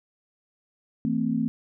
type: chord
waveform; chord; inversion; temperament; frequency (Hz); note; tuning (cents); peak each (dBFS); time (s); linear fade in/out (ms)
sine; A minor; second; equal with one note detuned; 164.81 / 225.5 / 261.6; E3 / A3 / C4; 0 / +43 / 0; -30 / -25 / -27; 1.05-1.48; 0
effects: none